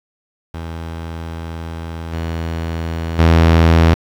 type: tone with level steps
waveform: sawtooth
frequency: 82.4 Hz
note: E2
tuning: in tune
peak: -21 / -16 / -4 dBFS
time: 0.54-3.94 s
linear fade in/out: 0 ms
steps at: 2.12 / 3.18 s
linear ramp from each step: 20 ms
effects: low-pass 4000 Hz 12 dB/octave + 7-bit